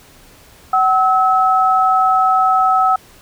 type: tone pair together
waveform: sine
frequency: 755 / 1294.4 Hz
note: F#5 / E6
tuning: +35 / -32 cents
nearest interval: major sixth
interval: 933 cents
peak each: -13 dBFS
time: 0.73-2.96 s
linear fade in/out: 5 ms
effects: pink hiss -45 dBFS RMS until 3.21 s